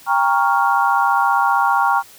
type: chord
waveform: sine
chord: G half-diminished seventh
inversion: none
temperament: equal with one note detuned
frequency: 797.2 / 932.3 / 1108.7 / 1396.9 Hz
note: G5 / Bb5 / Db6 / F6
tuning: +29 / 0 / 0 / 0 cents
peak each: -18 / -18 / -19 / -20 dBFS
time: 0.06-2.03 s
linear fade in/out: 50 ms
effects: white hiss -44 dBFS RMS until 2.18 s